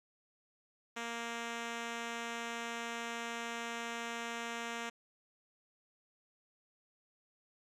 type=tone with low-pass filter; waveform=5% pulse; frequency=233.1 Hz; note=A#3; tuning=in tune; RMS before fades=-41 dBFS; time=0.96-4.9 s; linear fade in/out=10 ms; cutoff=6900 Hz; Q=0.84; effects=11-bit